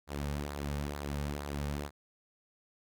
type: tone with flanger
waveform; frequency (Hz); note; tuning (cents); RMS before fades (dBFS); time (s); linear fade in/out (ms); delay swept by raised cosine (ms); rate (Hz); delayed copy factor
sawtooth; 72.2; D2; -29; -37; 0.07-1.91; 50; 0.33 to 3.03; 2.2; -0.55
effects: none